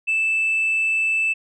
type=tone; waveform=sine; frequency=2637 Hz; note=E7; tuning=in tune; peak=-16 dBFS; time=0.07-1.34 s; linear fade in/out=20 ms; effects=tanh soft clip ceiling -15 dBFS